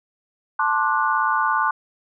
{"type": "chord", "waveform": "sine", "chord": "D dominant seventh", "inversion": "second", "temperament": "just", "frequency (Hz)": [881, 1057.2, 1174.7, 1468.3], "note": ["A5", "C6", "D6", "F#6"], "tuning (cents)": [2, 18, 0, -14], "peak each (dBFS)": -23, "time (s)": [0.59, 1.71], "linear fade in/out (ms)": 5, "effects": []}